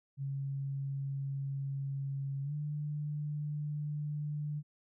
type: tone with pitch glide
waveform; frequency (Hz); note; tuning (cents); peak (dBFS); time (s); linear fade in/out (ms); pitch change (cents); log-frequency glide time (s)
sine; 137.8 to 148.55; C#3 to D3; -10 to +20; -34; 0.17-4.63; 50; +130; 2.43-2.53
effects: none